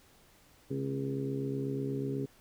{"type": "harmonic tone with a mistuned harmonic", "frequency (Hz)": 68.1, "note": "C#2", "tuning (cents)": -30, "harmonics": [2, 3, 4, 5, 6, 7], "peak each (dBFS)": [-36, -45, -36, -47, -37, -47], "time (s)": [0.7, 2.26], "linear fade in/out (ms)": 10, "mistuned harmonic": 3, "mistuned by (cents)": 51, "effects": ["pink hiss -62 dBFS RMS until 2.4 s"]}